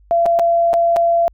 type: tone with dropouts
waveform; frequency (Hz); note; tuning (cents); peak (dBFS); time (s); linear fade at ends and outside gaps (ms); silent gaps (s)
sine; 680; F5; -46; -11; 0.11-1.28; 0; 0.257-0.262 / 0.39-0.395 / 0.732-0.739 / 0.962-0.967
effects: added 50 Hz sine -46 dBFS peak until 1.33 s